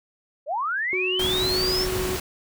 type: linear sweep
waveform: sine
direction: up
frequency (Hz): 525 to 5480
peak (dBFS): -23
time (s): 0.46-1.87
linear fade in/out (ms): 50
type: tone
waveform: triangle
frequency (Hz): 370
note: F#4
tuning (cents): 0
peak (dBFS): -24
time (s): 0.93-2.16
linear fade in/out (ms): 0
type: noise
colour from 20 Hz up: pink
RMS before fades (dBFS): -29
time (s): 1.19-2.2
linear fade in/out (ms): 5
effects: none